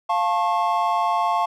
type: chord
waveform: triangle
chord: F augmented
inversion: none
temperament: equal with one note detuned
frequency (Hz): 698.5 / 880 / 1087.8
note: F5 / A5 / C#6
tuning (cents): 0 / 0 / -33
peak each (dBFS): -21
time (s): 0.09-1.46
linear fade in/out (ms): 10
effects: none